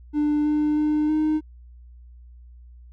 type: tone with pitch steps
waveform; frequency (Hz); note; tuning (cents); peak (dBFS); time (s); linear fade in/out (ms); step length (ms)
triangle; 297.3 / 300.3 / 302.4 / 308.5; D4 / D4 / D#4 / D#4; +21 / +39 / -49 / -15; -16; 0.13-1.41; 50; 320
effects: tanh soft clip ceiling -12 dBFS + added 60 Hz sine -43 dBFS peak until 2.92 s